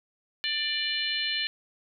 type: harmonic tone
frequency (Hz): 592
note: D5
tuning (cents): +14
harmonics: 3 / 4 / 5 / 6 / 7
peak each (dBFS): -34 / -34 / -31 / -36 / -32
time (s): 0.44-1.47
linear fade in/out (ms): 0
effects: none